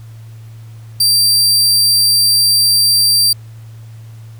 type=tone; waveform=sawtooth; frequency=4699 Hz; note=D8; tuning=in tune; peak=-6 dBFS; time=1-3.33 s; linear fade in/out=5 ms; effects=added 112 Hz sine -31 dBFS peak until 4.39 s + pink hiss -49 dBFS RMS until 4.39 s